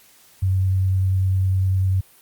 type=tone with vibrato; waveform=sine; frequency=94.5 Hz; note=F#2; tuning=37 cents sharp; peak=-16 dBFS; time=0.42-2.01 s; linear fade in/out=10 ms; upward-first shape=sine; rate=10 Hz; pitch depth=9 cents each way; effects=white hiss -52 dBFS RMS until 2.21 s + Opus 48 kbps